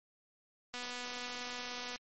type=click train; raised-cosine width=0.2 ms; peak=-25 dBFS; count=301; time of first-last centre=0.74-1.96 s; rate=246 Hz; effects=MP3 32 kbps